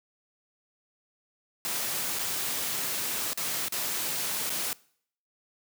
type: noise with dropouts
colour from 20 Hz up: white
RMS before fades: -31 dBFS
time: 1.65-4.73 s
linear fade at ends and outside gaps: 0 ms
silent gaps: 2.188-2.193 / 3.332-3.375 / 3.683-3.723 / 4.495-4.502 s
effects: noise-tail reverb RT60 0.6 s tail -23 dB re dry + high-pass 100 Hz 12 dB/octave